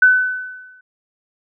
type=tone with exponential decay; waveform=sine; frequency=1506 Hz; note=F#6; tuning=30 cents sharp; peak=-5 dBFS; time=0.02-0.81 s; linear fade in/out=5 ms; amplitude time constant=170 ms; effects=none

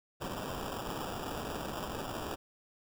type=noise with sample-and-hold; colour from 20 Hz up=white; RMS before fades=-39 dBFS; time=0.2-2.36 s; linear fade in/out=20 ms; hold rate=2100 Hz; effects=none

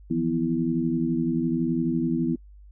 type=tone cluster; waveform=sine; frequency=161.7 / 173.5 / 248.1 / 329.1 Hz; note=E3 / F3 / B3 / E4; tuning=-33 / -11 / +8 / -3 cents; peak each=-30 / -30 / -25 / -27 dBFS; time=0.1-2.36 s; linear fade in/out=10 ms; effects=noise-tail reverb RT60 0.1 s tail -26 dB re dry + added 50 Hz sine -45 dBFS peak until 2.71 s

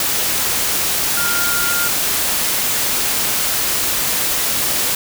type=tone in noise; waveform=sine; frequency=1406 Hz; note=F6; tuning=11 cents sharp; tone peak=-20 dBFS; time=1.17-1.88 s; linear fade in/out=2 ms; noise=white; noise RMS=-18 dBFS; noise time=0-4.95 s; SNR=-5 dB; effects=none

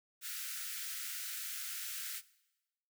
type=high-pass noise; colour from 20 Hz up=white; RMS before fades=-42 dBFS; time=0.21-2.22 s; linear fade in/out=50 ms; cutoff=1300 Hz; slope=96 dB/octave; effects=noise-tail reverb RT60 1.0 s tail -20 dB re dry

